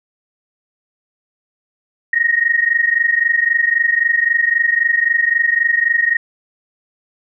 sine tone pair together, 1859.2 / 1883 Hz, A#6 / A#6, -5 / +17 cents, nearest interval unison, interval 22 cents, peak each -15 dBFS, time 2.13-6.17 s, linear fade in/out 5 ms, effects none

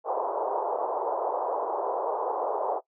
white band-pass noise, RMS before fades -29 dBFS, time 0.04-2.81 s, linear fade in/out 50 ms, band 400 to 980 Hz, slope 48 dB/octave, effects noise-tail reverb RT60 0.1 s tail -20 dB re dry

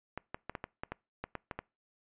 clicks, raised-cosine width 0.5 ms, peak -22 dBFS, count 11, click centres 0.176 / 0.345 / 0.496 / 0.552 / 0.641 / 0.835 / 0.92 / 1.24 / 1.353 / 1.512 / 1.59 s, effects noise-tail reverb RT60 0.3 s tail -25 dB re dry + resampled to 8000 Hz

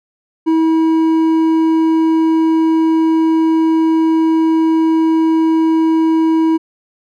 triangle tone with hard clipping, 322.5 Hz, E4, 38 cents flat, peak -11 dBFS, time 0.46-6.58 s, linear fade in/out 20 ms, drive 9 dB, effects none

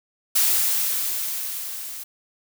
blue noise with level ramp, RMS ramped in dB -18 to -35 dBFS, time 0.35-2.04 s, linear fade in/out 10 ms, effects none

